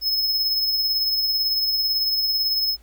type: tone with tremolo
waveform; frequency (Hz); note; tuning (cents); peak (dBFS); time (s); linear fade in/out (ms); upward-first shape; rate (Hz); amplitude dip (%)
square; 5180; E8; -31; -18; 0.01-2.77; 50; triangle; 18; 40
effects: added 56 Hz sine -48 dBFS peak until 2.82 s + pink hiss -59 dBFS RMS until 2.82 s